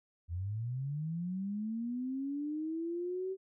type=linear sweep; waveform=sine; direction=up; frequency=81.1 to 385.5 Hz; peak=-34 dBFS; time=0.28-3.37 s; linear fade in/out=50 ms; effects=none